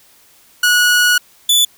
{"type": "tone pair in turn", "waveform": "sawtooth", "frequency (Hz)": [1460, 3472], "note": ["F#6", "A7"], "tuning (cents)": [-24, -24], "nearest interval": "octave + minor third", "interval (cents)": 1500, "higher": "second", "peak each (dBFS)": -6, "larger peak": "neither", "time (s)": [[0.63, 1.18], [1.49, 1.65]], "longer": "first", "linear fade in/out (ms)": 5, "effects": ["white hiss -49 dBFS RMS until 1.77 s"]}